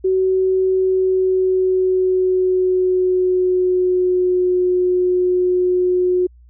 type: tone with pitch glide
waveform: sine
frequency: 376.2 to 362.5 Hz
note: F#4 to F#4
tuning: +29 to -35 cents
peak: -13 dBFS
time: 0.04-6.27 s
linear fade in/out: 10 ms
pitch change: -64 cents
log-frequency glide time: 0.72-4.61 s
effects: added 60 Hz sine -43 dBFS peak until 6.49 s